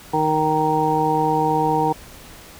harmonic tone, 155.56 Hz, D#3, in tune, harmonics 1 / 2 / 3 / 5 / 6, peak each -26 / -24 / -23 / -21 / -21 dBFS, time 0.13-1.93 s, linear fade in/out 10 ms, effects pink hiss -42 dBFS RMS until 2.59 s

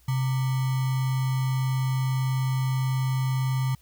sine tone with sample-and-hold, 130.81 Hz, C3, in tune, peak -22 dBFS, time 0.08-3.75 s, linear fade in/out 5 ms, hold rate 1050 Hz, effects added 60 Hz sine -57 dBFS peak until 3.81 s + white hiss -62 dBFS RMS until 3.81 s

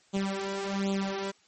sawtooth tone with flanger, 196 Hz, G3, in tune, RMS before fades -31 dBFS, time 0.13-1.32 s, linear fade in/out 20 ms, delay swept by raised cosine 0.27 to 3.07 ms, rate 1.3 Hz, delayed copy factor +0.85, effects white hiss -63 dBFS RMS until 1.47 s + MP3 32 kbps

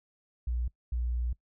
sine tone pair in turn, 60.1 / 60.1 Hz, B1 / B1, -46 / -46 cents, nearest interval unison, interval 0 cents, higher neither, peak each -28 dBFS, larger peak neither, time 0.47-0.68 / 0.92-1.33 s, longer second, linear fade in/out 5 ms, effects noise-tail reverb RT60 0.1 s tail -20 dB re dry

